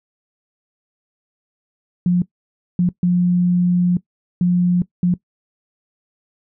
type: tone bursts at uneven times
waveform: sine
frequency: 177.6 Hz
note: F3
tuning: 29 cents sharp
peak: -12 dBFS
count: 5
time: 2.06-2.22 / 2.79-2.89 / 3.03-3.97 / 4.41-4.82 / 5.03-5.14 s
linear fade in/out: 2 ms
effects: noise-tail reverb RT60 0.1 s tail -19 dB re dry